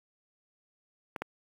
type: clicks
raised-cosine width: 0.5 ms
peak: -20 / -18 dBFS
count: 2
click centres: 1.162 / 1.22 s
effects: high-pass 150 Hz 12 dB/octave + 8-bit